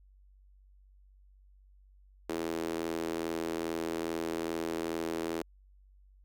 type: tone with high-pass filter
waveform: sawtooth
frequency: 82.41 Hz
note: E2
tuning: in tune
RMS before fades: -35 dBFS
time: 2.29-5.42 s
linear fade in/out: 5 ms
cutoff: 350 Hz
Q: 3
effects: added 48 Hz sine -57 dBFS peak until 6.24 s